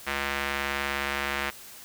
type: tone with band-pass filter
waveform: square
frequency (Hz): 69.8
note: C#2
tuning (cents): +13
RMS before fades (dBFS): -30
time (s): 0.06-1.51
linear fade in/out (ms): 20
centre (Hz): 2000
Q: 1.4
effects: white hiss -46 dBFS RMS until 1.84 s